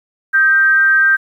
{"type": "tone with frequency modulation", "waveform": "sine", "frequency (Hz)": 1574, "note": "G6", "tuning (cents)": 7, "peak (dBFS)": -8, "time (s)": [0.33, 1.17], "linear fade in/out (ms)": 20, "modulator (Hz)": 308, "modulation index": 0.31, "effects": ["8-bit"]}